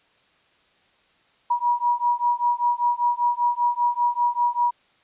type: beating tone pair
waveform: sine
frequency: 960 / 965.1 Hz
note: B5 / B5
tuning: -49 / -40 cents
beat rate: 5.1 Hz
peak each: -22 dBFS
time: 1.5-4.71 s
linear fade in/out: 10 ms
effects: white hiss -61 dBFS RMS until 5.03 s + resampled to 8000 Hz